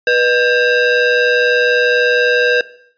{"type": "ring-modulated tone", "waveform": "square", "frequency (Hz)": 551, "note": "C#5", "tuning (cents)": -11, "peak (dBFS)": -8, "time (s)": [0.07, 2.61], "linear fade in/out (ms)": 2, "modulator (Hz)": 1040, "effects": ["noise-tail reverb RT60 0.6 s tail -18 dB re dry", "resampled to 11025 Hz"]}